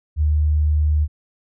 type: tone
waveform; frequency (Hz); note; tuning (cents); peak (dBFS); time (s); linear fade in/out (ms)
sine; 75.7; D#2; -47; -14; 0.16-1.08; 50
effects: none